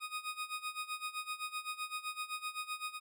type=tone with tremolo; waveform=20% pulse; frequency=1244.5 Hz; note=D#6; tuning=in tune; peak=-31 dBFS; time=0-3 s; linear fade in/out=50 ms; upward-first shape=sine; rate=7.8 Hz; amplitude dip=85%; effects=none